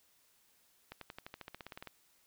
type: accelerating click train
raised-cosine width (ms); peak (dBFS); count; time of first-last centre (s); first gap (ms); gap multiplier
0.3; -29; 15; 0.92-1.873; 93; 0.95
effects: white hiss -70 dBFS RMS until 2.26 s